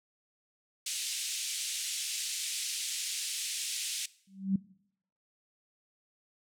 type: band-pass noise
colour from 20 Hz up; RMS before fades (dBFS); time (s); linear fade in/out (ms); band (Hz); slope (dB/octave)
white; -36; 0.86-4.06; 5; 2500 to 9300; 24
type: tone with exponential growth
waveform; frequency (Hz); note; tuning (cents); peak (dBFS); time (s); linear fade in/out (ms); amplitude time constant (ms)
sine; 193.1; G3; -26; -22; 4.27-4.56; 5; 63
effects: noise-tail reverb RT60 0.7 s tail -21 dB re dry